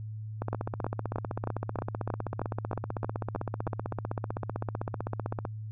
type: two click trains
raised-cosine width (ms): 1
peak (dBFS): -17 / -18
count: 11 / 80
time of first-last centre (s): 0.53-3.675 / 0.42-5.452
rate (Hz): 3.18 / 15.7
effects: added 108 Hz sine -36 dBFS peak until 5.71 s